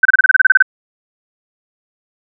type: tone bursts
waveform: sine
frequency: 1532 Hz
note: G6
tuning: 40 cents flat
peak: -3 dBFS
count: 12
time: 0.03-0.625 s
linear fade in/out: 5 ms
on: 23 ms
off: 29 ms
effects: none